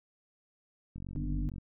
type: click train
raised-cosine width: 5 ms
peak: -30 dBFS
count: 30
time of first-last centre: 0.96-1.582 s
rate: 46.6 Hz
type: harmonic tone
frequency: 49 Hz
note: G1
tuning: in tune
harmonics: 1 / 3 / 5 / 6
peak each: -33 / -38 / -40 / -41 dBFS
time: 1.16-1.49 s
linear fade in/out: 0 ms
effects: none